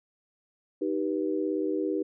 sine chord, Eb augmented, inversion none, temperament just, 311.1 / 388.9 / 486.1 Hz, Eb4 / G4 / B4, 0 / -14 / -28 cents, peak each -29 / -30 / -33 dBFS, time 0.81-2.03 s, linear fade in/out 10 ms, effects none

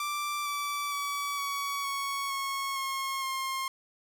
sawtooth tone with pitch steps, 1174.7 / 1158.5 / 1142.6 / 1126.8 / 1111.3 / 1096 / 1080.9 / 1066.1 Hz, D6 / D6 / D6 / C#6 / C#6 / C#6 / C#6 / C6, 0 / -24 / -48 / +28 / +4 / -20 / -44 / +32 cents, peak -27 dBFS, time 0-3.68 s, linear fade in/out 2 ms, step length 460 ms, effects none

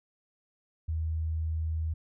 sine tone, 79.9 Hz, D#2, 47 cents sharp, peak -28 dBFS, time 0.88-1.94 s, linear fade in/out 10 ms, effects none

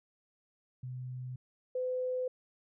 sine tone pair in turn, 126.8 / 507.2 Hz, B2 / B4, +46 / +46 cents, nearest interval 2 octaves, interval 2400 cents, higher second, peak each -38 / -31 dBFS, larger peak second, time 0.83-1.36 / 1.75-2.28 s, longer neither, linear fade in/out 5 ms, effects none

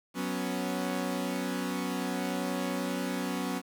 sawtooth chord, F# suspended fourth, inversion none, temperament equal, 185 / 246.9 / 277.2 Hz, F#3 / B3 / C#4, 0 / 0 / 0 cents, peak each -31 dBFS, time 0.14-3.62 s, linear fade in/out 50 ms, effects 9-bit

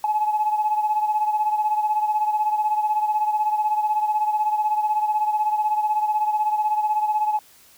sine beating tone pair, 849 / 865 Hz, G#5 / A5, +38 / -30 cents, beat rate 16 Hz, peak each -19 / -25 dBFS, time 0.04-7.39 s, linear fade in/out 2 ms, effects tanh soft clip ceiling -12 dBFS + white hiss -52 dBFS RMS until 7.77 s

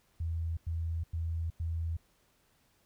sine tone bursts, 82.41 Hz, E2, in tune, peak -31 dBFS, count 4, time 0.2-1.968 s, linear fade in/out 5 ms, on 370 ms, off 96 ms, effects pink hiss -70 dBFS RMS until 2.85 s

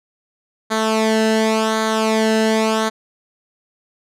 sawtooth tone with flanger, 220 Hz, A3, in tune, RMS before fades -17 dBFS, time 0.7-2.9 s, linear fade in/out 20 ms, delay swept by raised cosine 0.37 to 0.87 ms, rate 0.9 Hz, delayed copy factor -0.75, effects low-pass 9000 Hz 12 dB/octave

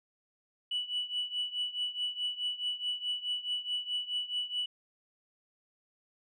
sine tone with tremolo, 2956 Hz, F#7, 2 cents flat, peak -27 dBFS, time 0.71-4.66 s, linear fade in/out 5 ms, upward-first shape triangle, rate 4.7 Hz, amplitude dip 90%, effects tanh soft clip ceiling -26 dBFS

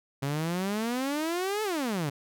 sawtooth exponential two-way sweep, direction up then down, 134.8 to 440 to 134.8 Hz, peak -24 dBFS, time 0.22-2.1 s, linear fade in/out 10 ms, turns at 1.63 s, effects none

